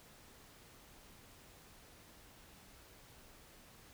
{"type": "silence", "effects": ["pink hiss -60 dBFS RMS until 3.93 s"]}